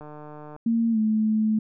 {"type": "click train", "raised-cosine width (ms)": 1, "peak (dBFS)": -28, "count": 84, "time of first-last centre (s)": [0.01, 0.563], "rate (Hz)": 150}
{"type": "tone with pitch glide", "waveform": "sine", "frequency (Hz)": [229.6, 217], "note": ["A#3", "A3"], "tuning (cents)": [-26, -24], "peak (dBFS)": -19, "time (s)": [0.66, 1.59], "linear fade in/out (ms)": 5, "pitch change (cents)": -98, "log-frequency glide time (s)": [0.91, 0.98]}
{"effects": []}